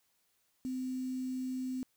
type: tone with quantisation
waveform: sine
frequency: 257.3 Hz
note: C4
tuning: 29 cents flat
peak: -34 dBFS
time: 0.65-1.83 s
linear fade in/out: 0 ms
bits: 9
effects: white hiss -75 dBFS RMS until 1.96 s